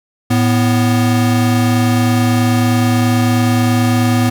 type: tone pair together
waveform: square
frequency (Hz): 110 / 246.9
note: A2 / B3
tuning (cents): 0 / 0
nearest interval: octave + major second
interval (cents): 1400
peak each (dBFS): -14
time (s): 0.3-4.3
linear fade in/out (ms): 10
effects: none